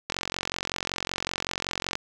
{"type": "click train", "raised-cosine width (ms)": 0.2, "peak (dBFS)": -10, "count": 85, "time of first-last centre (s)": [0.1, 1.954], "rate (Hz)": 45.3, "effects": []}